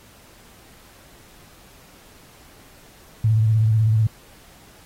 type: tone with vibrato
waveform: sine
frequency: 110 Hz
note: A2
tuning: in tune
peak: -14 dBFS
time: 3.24-4.07 s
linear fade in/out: 5 ms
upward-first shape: square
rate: 16 Hz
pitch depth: 38 cents each way
effects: pink hiss -50 dBFS RMS until 4.85 s + AAC 48 kbps